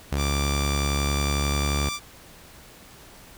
sawtooth tone with pitch glide, 70.8 to 71.62 Hz, C#2 to D2, +37 to -43 cents, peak -19 dBFS, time 0.12-1.89 s, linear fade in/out 5 ms, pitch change +20 cents, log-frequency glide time 0.93-1.63 s
10% pulse tone, 1174.7 Hz, D6, in tune, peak -20 dBFS, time 0.16-2 s, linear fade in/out 50 ms
effects pink hiss -48 dBFS RMS until 3.37 s

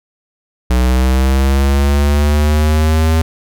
square linear sweep, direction up, 61.6 to 80.9 Hz, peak -10 dBFS, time 0.7-3.22 s, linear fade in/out 5 ms, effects none

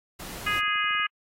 pink noise, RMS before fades -39 dBFS, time 0.19-0.6 s, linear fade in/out 10 ms
harmonic tone, 414.7 Hz, G#4, 3 cents flat, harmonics 3 / 4 / 5 / 6 / 7, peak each -28 / -29 / -30 / -31 / -31 dBFS, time 0.46-1.07 s, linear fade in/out 10 ms
clicks, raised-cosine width 2 ms, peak -38 dBFS, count 9, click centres 0.464 / 0.511 / 0.633 / 0.68 / 0.757 / 0.844 / 0.909 / 0.951 / 0.998 s
effects AAC 48 kbps

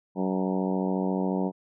harmonic tone with a mistuned harmonic, 94.1 Hz, F#2, 30 cents sharp, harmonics 2 / 3 / 4 / 5 / 6 / 7 / 8 / 9 / 10, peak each -27 / -31 / -33 / -35 / -37 / -38 / -39 / -40 / -41 dBFS, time 0.15-1.52 s, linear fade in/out 50 ms, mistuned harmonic 9, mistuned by +50 cents, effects none

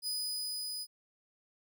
sawtooth tone with level ramp, 4978 Hz, D#8, in tune, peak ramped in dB -30 to -35 dBFS, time 0.02-0.87 s, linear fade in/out 50 ms, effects none

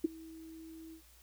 sine tone with ADSR envelope, 323.2 Hz, E4, 34 cents flat, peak -23 dBFS, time 0.04-1.02 s, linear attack 8 ms, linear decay 15 ms, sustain -24 dB, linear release 92 ms, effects added 60 Hz sine -62 dBFS peak until 1.22 s + white hiss -63 dBFS RMS until 1.22 s

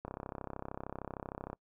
click train, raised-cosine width 1 ms, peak -26 dBFS, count 50, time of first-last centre 0.05-1.53 s, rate 33.1 Hz, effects noise-tail reverb RT60 0.1 s tail -24 dB re dry

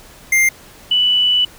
square / sine tone pair in turn, 2100 / 2970 Hz, C7 / F#7, +6 / +6 cents, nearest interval tritone, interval 600 cents, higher second, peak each -11 dBFS, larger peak neither, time 0.32-0.49 / 0.91-1.45 s, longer second, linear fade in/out 5 ms, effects pink hiss -42 dBFS RMS until 1.58 s

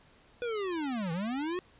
square linear two-way sweep, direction down then up, 493.9 to 158.3 to 372.3 Hz, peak -32 dBFS, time 0.42-1.59 s, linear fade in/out 0 ms, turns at 1.12 s, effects pink hiss -61 dBFS RMS until 1.79 s + resampled to 8000 Hz

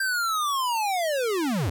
square linear sweep, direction down, 1588 to 72.5 Hz, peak -24 dBFS, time 0-1.7 s, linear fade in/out 5 ms, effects none

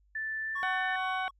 sine tone with pitch glide, 1760 to 1786.6 Hz, A6 to A6, 0 to +26 cents, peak -32 dBFS, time 0.15-0.96 s, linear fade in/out 5 ms, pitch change +26 cents, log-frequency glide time 0.41-0.72 s
triangle tone with tremolo, 1110 Hz, C#6, 2 cents sharp, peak -33 dBFS, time 0.55-1.31 s, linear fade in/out 10 ms, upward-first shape sine, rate 2.3 Hz, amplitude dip 55%
harmonic tone, 750 Hz, F#5, 23 cents sharp, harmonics 1 / 2 / 3 / 4 / 5, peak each -33 / -35 / -39 / -45 / -48 dBFS, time 0.63-1.28 s, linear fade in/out 0 ms
effects added 50 Hz sine -63 dBFS peak until 1.39 s

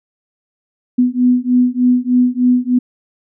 sine beating tone pair, 246.9 / 250.2 Hz, B3 / B3, 0 / +23 cents, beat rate 3.3 Hz, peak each -13 dBFS, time 0.98-2.79 s, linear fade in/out 10 ms, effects none

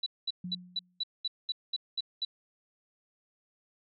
sine tone bursts, 3951 Hz, B7, in tune, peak -29 dBFS, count 10, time 0.03-2.25 s, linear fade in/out 5 ms, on 33 ms, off 210 ms
sine tone with exponential decay, 179.6 Hz, F3, 49 cents sharp, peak -34 dBFS, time 0.44-1 s, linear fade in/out 5 ms, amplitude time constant 120 ms
effects none

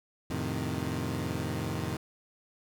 20% pulse chord, F dominant seventh, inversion none, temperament equal, 87.31 / 110 / 130.81 / 155.56 Hz, F2 / A2 / C3 / Eb3, 0 / 0 / 0 / 0 cents, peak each -32 dBFS, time 0.3-1.97 s, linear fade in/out 5 ms, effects none

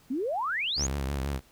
sine exponential sweep, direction up, 238.7 to 7120 Hz, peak -27 dBFS, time 0.1-0.87 s, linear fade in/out 10 ms
sawtooth tone with vibrato, 68.8 Hz, C#2, 12 cents flat, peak -25 dBFS, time 0.76-1.41 s, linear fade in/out 50 ms, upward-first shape triangle, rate 6.1 Hz, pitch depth 110 cents each way
effects pink hiss -60 dBFS RMS until 1.51 s

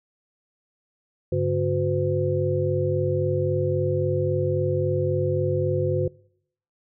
sine tone cluster, 99.6 / 143.3 / 363.4 / 510 Hz, G2 / D3 / F#4 / C5, +28 / -42 / -31 / -44 cents, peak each -26 dBFS, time 1.32-6.08 s, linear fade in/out 5 ms, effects noise-tail reverb RT60 0.7 s tail -24 dB re dry

